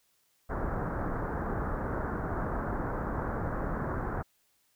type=low-pass noise; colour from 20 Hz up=pink; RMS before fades=-33 dBFS; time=0.49-4.23 s; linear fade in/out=20 ms; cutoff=1600 Hz; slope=48 dB/octave; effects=white hiss -71 dBFS RMS until 4.75 s